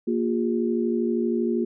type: tone cluster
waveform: sine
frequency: 233.4 / 354 / 406.7 Hz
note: A#3 / F4 / G#4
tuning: +2 / +23 / -36 cents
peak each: -24 / -25 / -29 dBFS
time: 0.07-1.65 s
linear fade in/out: 10 ms
effects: none

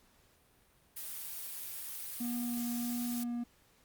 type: noise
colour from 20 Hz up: blue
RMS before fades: -42 dBFS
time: 0.96-3.24 s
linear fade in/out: 10 ms
type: tone with vibrato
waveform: triangle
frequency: 240 Hz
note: B3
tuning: 49 cents flat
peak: -32 dBFS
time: 2.2-3.44 s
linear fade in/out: 10 ms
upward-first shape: sine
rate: 1.5 Hz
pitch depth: 9 cents each way
effects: pink hiss -67 dBFS RMS until 3.84 s + Opus 48 kbps

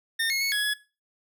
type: tone with pitch steps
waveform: 25% pulse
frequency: 1820 / 2165 / 2203 / 1676 / 1688 Hz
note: A#6 / C#7 / C#7 / G#6 / G#6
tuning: -42 / -41 / -11 / +15 / +28 cents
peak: -20 dBFS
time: 0.19-0.74 s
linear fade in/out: 10 ms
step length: 110 ms
effects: noise-tail reverb RT60 0.3 s tail -18 dB re dry

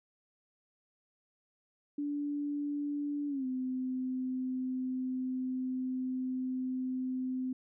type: tone with pitch glide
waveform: sine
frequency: 290 to 256.9 Hz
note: D4 to C4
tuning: -22 to -32 cents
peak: -32 dBFS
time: 1.98-7.53 s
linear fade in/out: 5 ms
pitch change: -210 cents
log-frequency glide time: 3.28-3.46 s
effects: none

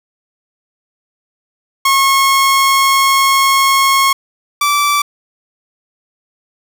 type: tone pair in turn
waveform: sawtooth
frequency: 1088 / 1162.1 Hz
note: C#6 / D6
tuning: -33 / -19 cents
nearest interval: minor second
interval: 114 cents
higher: second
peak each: -5 / -7 dBFS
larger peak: first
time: 1.85-4.13 / 4.61-5.02 s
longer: first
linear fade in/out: 5 ms
effects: none

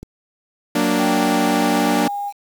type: click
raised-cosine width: 3 ms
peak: -20 dBFS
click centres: 0.03 s
type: chord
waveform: sawtooth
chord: Gb augmented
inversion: none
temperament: equal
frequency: 185 / 233.1 / 293.7 Hz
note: Gb3 / Bb3 / D4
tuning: 0 / 0 / 0 cents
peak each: -19 / -16 / -15 dBFS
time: 0.75-2.08 s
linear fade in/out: 5 ms
type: tone with pitch glide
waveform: sine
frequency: 784 to 811.2 Hz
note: G5 to G#5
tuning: 0 to -41 cents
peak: -22 dBFS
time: 0.97-2.33 s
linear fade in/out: 50 ms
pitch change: +59 cents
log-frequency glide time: 1.46-2.05 s
effects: 7-bit

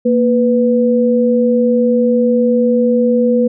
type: tone pair together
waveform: sine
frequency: 233 / 494.3 Hz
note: A#3 / B4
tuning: -1 / +1 cents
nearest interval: octave + minor second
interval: 1302 cents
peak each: -12 dBFS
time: 0.05-3.48 s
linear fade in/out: 10 ms
effects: none

